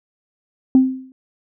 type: tone with exponential decay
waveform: sine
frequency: 260.7 Hz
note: C4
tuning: 6 cents flat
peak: -4 dBFS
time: 0.75-1.12 s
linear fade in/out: 1 ms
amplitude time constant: 79 ms
effects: tanh soft clip ceiling -3 dBFS